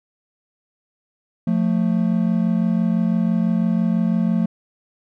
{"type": "tone pair together", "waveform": "triangle", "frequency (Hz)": [176.8, 222.8], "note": ["F3", "A3"], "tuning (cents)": [22, 22], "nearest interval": "major third", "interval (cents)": 400, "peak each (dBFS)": [-17, -17], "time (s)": [1.47, 4.46], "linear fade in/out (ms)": 5, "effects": []}